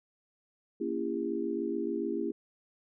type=chord; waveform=sine; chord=A# diminished seventh; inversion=none; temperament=just; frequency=233.1 / 279.7 / 335.6 / 402.8 Hz; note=A#3 / C#4 / E4 / G4; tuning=0 / +16 / +31 / +47 cents; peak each=-37 / -37 / -34 / -35 dBFS; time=0.8-2.32 s; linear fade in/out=10 ms; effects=none